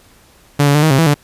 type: tone with pitch steps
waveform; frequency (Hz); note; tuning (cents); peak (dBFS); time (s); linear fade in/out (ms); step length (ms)
sawtooth; 144.2 / 142.4 / 149.3 / 157.5 / 134.4 / 163.9 / 145.6; D3 / C#3 / D3 / D#3 / C3 / E3 / D3; -31 / +47 / +29 / +21 / +47 / -10 / -15; -5; 0.59-1.143; 10; 79
effects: pink hiss -48 dBFS RMS until 1.23 s + resampled to 32000 Hz